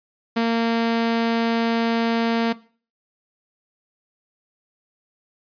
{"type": "tone", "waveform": "sawtooth", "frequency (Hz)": 230, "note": "A#3", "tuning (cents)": -23, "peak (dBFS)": -14, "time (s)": [0.36, 2.53], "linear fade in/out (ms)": 10, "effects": ["noise-tail reverb RT60 0.4 s tail -18 dB re dry", "resampled to 11025 Hz"]}